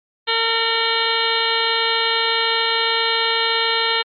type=harmonic tone with a mistuned harmonic; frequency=455.4 Hz; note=A#4; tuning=40 cents flat; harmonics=1 / 2 / 3 / 4 / 5 / 6 / 7 / 8 / 9; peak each=-25 / -25 / -25 / -25 / -25 / -25 / -25 / -25 / -25 dBFS; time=0.27-4.03 s; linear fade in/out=20 ms; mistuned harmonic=6; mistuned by=+85 cents; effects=MP3 32 kbps